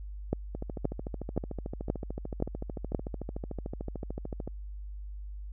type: two click trains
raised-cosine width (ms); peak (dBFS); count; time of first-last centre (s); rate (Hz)
2; -23 / -14; 54 / 6; 0.55-4.476 / 0.33-2.948; 13.5 / 1.91
effects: added 50 Hz sine -38 dBFS peak until 5.52 s